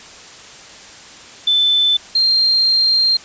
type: tone pair in turn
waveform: sine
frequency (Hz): 3520 / 4186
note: A7 / C8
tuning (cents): 0 / 0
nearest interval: minor third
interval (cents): 300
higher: second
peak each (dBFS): -11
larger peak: neither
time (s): 1.47-1.97 / 2.15-3.17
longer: second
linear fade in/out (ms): 5
effects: white hiss -38 dBFS RMS until 3.24 s + resampled to 16000 Hz